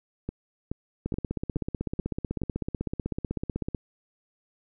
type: two click trains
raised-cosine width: 3 ms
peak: -18 / -16 dBFS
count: 6 / 44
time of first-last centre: 0.29-2.418 / 1.06-3.748 s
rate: 2.35 / 16 Hz
effects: none